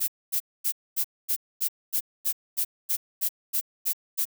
violet noise bursts, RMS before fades -25 dBFS, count 14, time 0-4.254 s, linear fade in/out 20 ms, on 81 ms, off 240 ms, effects none

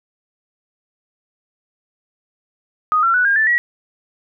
sine tone with pitch steps, 1244.5 / 1357.1 / 1480 / 1613.9 / 1760 / 1919.3 Hz, D#6 / E6 / F#6 / G6 / A6 / B6, 0 / +50 / 0 / +50 / 0 / -50 cents, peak -12 dBFS, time 2.92-3.58 s, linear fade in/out 0 ms, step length 110 ms, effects none

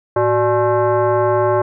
sine tone with frequency modulation, 110 Hz, A2, in tune, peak -12 dBFS, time 0.16-1.62 s, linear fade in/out 5 ms, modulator 482 Hz, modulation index 1.9, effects none

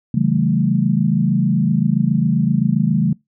sine chord, A dominant seventh, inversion first, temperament equal with one note detuned, 138.59 / 164.81 / 192.63 / 220 Hz, C#3 / E3 / G3 / A3, 0 / 0 / -30 / 0 cents, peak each -19 dBFS, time 0.14-3.13 s, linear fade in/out 5 ms, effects noise-tail reverb RT60 0.2 s tail -25 dB re dry

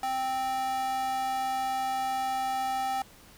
square tone with high-pass filter, 261.6 Hz, C4, in tune, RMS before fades -30 dBFS, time 0.03-3.02 s, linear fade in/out 2 ms, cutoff 750 Hz, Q 3.4, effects pink hiss -54 dBFS RMS until 3.37 s

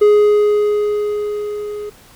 triangle tone with level ramp, 417.2 Hz, G#4, 8 cents sharp, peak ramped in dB -4 to -22 dBFS, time 0.01-1.9 s, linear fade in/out 10 ms, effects pink hiss -45 dBFS RMS until 2.15 s

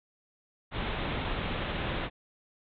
pink low-pass noise, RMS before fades -33 dBFS, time 0.71-2.1 s, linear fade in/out 50 ms, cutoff 3800 Hz, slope 96 dB/octave, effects none

